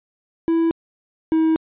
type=tone pair in turn; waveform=triangle; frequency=330 / 320.2 Hz; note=E4 / D#4; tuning=+2 / +50 cents; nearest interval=minor second; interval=52 cents; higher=first; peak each=-13 / -12 dBFS; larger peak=second; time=0.48-0.71 / 1.32-1.56 s; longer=second; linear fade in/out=0 ms; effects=resampled to 8000 Hz